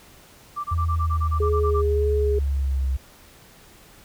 sine tone bursts, 1174.7 Hz, D6, in tune, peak -25 dBFS, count 12, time 0.56-1.82 s, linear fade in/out 20 ms, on 83 ms, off 24 ms
sine linear sweep, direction down, 83.7 to 65.41 Hz, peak -20 dBFS, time 0.71-2.97 s, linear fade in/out 10 ms
sine tone with vibrato, 416.2 Hz, G#4, 4 cents sharp, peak -21 dBFS, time 1.4-2.39 s, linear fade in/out 5 ms, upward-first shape sine, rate 1.7 Hz, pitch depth 19 cents each way
effects pink hiss -50 dBFS RMS until 4.04 s

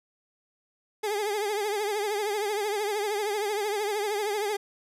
30% pulse tone with vibrato, 415.3 Hz, G#4, in tune, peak -24 dBFS, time 1.03-4.57 s, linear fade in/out 10 ms, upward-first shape triangle, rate 13 Hz, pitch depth 98 cents each way, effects resampled to 32000 Hz

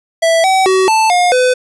square tone with pitch steps, 659 / 762 / 377.4 / 881 / 714 / 504 Hz, E5 / G5 / F#4 / A5 / F5 / B4, -1 / -49 / +34 / +2 / +38 / +35 cents, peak -9 dBFS, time 0.22-1.54 s, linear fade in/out 10 ms, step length 220 ms, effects resampled to 24000 Hz + 8-bit

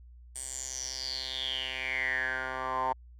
10% pulse tone with band-pass filter sweep, 130 Hz, C3, 11 cents flat, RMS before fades -34 dBFS, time 0.35-2.93 s, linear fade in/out 10 ms, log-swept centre 8800 to 920 Hz, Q 8.7, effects added 60 Hz sine -49 dBFS peak until 3.19 s

